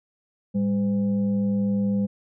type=tone with frequency modulation; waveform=sine; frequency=200 Hz; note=G3; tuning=35 cents sharp; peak=-20 dBFS; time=0.54-2.07 s; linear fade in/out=20 ms; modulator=308 Hz; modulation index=0.42; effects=none